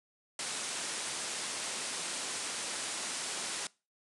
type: low-pass noise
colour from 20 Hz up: white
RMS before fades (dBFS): -38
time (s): 0.39-3.67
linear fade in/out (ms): 2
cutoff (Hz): 10000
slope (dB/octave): 96
effects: noise-tail reverb RT60 0.3 s tail -23 dB re dry + high-pass 200 Hz 12 dB/octave